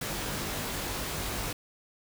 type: noise with comb filter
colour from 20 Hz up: pink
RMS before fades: -34 dBFS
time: 0.01-1.53 s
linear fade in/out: 5 ms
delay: 20 ms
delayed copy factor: +0.7
effects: none